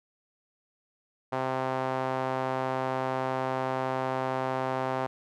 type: tone with band-pass filter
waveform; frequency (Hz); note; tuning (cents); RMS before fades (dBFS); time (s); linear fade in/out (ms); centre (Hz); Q
sawtooth; 130.81; C3; 0; -30; 1.32-5.07; 10; 820; 1.5
effects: none